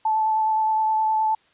sine tone with vibrato, 873 Hz, A5, 14 cents flat, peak -18 dBFS, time 0.05-1.35 s, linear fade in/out 5 ms, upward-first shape sine, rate 9.6 Hz, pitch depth 13 cents each way, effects white hiss -60 dBFS RMS until 1.53 s + resampled to 8000 Hz

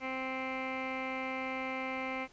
15% pulse tone with low-pass filter, 261.6 Hz, C4, in tune, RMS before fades -37 dBFS, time 0-2.28 s, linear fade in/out 50 ms, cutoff 2100 Hz, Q 6.2, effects pink hiss -61 dBFS RMS until 2.32 s + resampled to 16000 Hz

